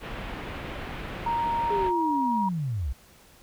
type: low-pass noise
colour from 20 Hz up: pink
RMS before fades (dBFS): -36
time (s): 0-1.92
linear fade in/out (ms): 50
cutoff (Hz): 3100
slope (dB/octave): 24
type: tone with pitch glide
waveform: sine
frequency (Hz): 932.3 to 951.3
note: A#5 to A#5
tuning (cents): 0 to +35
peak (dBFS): -24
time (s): 1.26-2.49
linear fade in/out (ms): 5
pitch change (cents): +35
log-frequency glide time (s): 1.89-1.99
type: linear sweep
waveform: sine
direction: down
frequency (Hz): 418.6 to 55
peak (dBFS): -26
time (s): 1.7-2.93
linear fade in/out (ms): 10
effects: pink hiss -55 dBFS RMS until 3.42 s